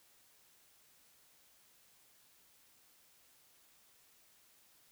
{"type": "silence", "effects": ["white hiss -67 dBFS RMS until 4.91 s"]}